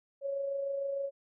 sine tone with amplitude modulation, 554.4 Hz, C#5, in tune, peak -30 dBFS, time 0.21-1.11 s, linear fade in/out 50 ms, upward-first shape sine, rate 26.6 Hz, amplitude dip 35%, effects none

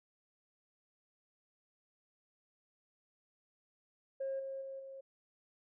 sine tone with level steps, 539 Hz, C#5, 49 cents flat, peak -34 / -39 / -42 / -46 dBFS, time 4.2-5.01 s, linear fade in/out 10 ms, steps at 4.39 / 4.61 / 4.79 s, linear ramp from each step 10 ms, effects tanh soft clip ceiling -32 dBFS

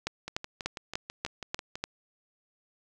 two click trains, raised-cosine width 0.2 ms, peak -20 / -13 dBFS, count 10 / 7, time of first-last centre 0.28-1.755 / 0.07-1.84 s, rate 6.1 / 3.39 Hz, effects none

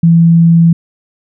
sine tone, 167.1 Hz, E3, 24 cents sharp, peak -3 dBFS, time 0.03-0.73 s, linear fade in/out 5 ms, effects none

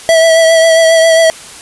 square tone with vibrato, 653 Hz, E5, 17 cents flat, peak -5 dBFS, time 0.09-1.3 s, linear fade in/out 0 ms, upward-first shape triangle, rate 7.4 Hz, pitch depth 28 cents each way, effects white hiss -31 dBFS RMS until 1.61 s + resampled to 24000 Hz

